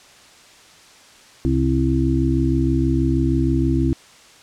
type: harmonic tone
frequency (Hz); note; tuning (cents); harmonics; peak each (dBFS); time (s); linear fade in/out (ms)
66.3; C2; +23; 1 / 2 / 4 / 5; -21 / -21 / -21 / -21; 1.45-3.93; 0
effects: white hiss -47 dBFS RMS until 4.42 s + low-pass 7000 Hz 12 dB/octave